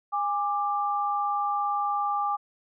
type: tone pair together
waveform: sine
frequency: 818 / 1180.8 Hz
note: G#5 / D6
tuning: -26 / +9 cents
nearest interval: tritone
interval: 635 cents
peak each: -27 dBFS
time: 0.12-2.37 s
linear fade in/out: 20 ms
effects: none